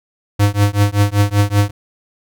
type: tone with tremolo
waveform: square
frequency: 102.1 Hz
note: G#2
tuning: 29 cents flat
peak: -8 dBFS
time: 0.39-1.71 s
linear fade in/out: 10 ms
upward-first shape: triangle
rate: 5.2 Hz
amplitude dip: 100%
effects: none